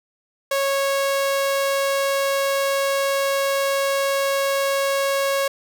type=tone; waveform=sawtooth; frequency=551 Hz; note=C#5; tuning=11 cents flat; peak=-15 dBFS; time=0.51-5.48 s; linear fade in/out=5 ms; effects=none